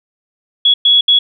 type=tone bursts at uneven times; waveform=sine; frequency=3362 Hz; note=G#7; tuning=20 cents sharp; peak=-6 dBFS; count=3; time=0.65-0.74 / 0.85-1.01 / 1.08-1.19 s; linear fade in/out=5 ms; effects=none